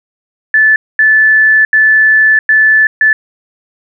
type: tone bursts at uneven times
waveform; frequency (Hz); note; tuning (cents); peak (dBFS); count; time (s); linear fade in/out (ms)
sine; 1744; A6; -16; -4; 5; 0.54-0.76 / 0.99-1.65 / 1.73-2.39 / 2.49-2.87 / 3.01-3.13; 2
effects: none